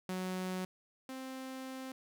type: tone pair in turn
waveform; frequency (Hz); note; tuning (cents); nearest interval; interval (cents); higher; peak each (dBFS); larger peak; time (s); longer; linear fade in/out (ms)
sawtooth; 185 / 262.1; F#3 / C4; 0 / +3; tritone; 603; second; -32 / -38; first; 0.09-0.65 / 1.09-1.92; second; 2
effects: none